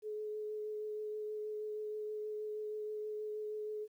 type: tone with vibrato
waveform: sine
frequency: 425.9 Hz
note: G#4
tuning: 44 cents sharp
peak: -38 dBFS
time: 0.02-3.88 s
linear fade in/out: 50 ms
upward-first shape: triangle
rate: 6.3 Hz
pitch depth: 13 cents each way
effects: 12-bit